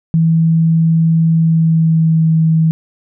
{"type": "tone with pitch glide", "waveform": "sine", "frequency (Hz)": [163.2, 160.77], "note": ["E3", "E3"], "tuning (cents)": [-17, -43], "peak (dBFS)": -8, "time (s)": [0.14, 2.71], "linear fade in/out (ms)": 0, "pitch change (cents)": -26, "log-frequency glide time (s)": [1.33, 2.31], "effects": []}